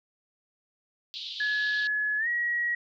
white band-pass noise, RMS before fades -38 dBFS, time 1.14-1.87 s, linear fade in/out 0 ms, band 3100 to 4300 Hz, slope 48 dB/octave
sine tone with pitch glide, 1700 to 1908.2 Hz, G#6 to A#6, +40 to +40 cents, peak -25 dBFS, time 1.4-2.75 s, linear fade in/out 5 ms, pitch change +200 cents, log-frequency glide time 2.18-2.28 s
effects none

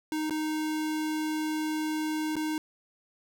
square tone with dropouts, 310 Hz, D#4, 6 cents flat, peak -29 dBFS, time 0.12-2.58 s, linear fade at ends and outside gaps 1 ms, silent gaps 0.297-0.307 / 2.356-2.365 s, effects 11-bit

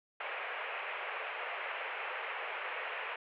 white band-pass noise, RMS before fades -40 dBFS, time 0.2-3.16 s, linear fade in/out 5 ms, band 440 to 2700 Hz, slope 48 dB/octave, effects none

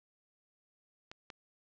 clicks, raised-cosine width 0.2 ms, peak -28 dBFS, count 2, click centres 1.115 / 1.302 s, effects low-pass 5000 Hz 12 dB/octave

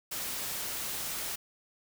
white noise, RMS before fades -36 dBFS, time 0.11-1.36 s, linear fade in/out 10 ms, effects none

